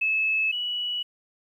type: tone pair in turn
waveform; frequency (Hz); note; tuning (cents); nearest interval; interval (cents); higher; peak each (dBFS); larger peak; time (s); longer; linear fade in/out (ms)
sine; 2600 / 2939; E7 / F#7; -24 / -12; major second; 212; second; -21 / -26; first; 0.01-0.52 / 0.52-1.03; neither; 10
effects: 10-bit